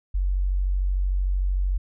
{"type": "tone", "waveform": "sine", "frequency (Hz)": 46.62, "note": "F#1", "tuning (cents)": 14, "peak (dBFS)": -20, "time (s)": [0.14, 1.78], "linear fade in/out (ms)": 10, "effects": []}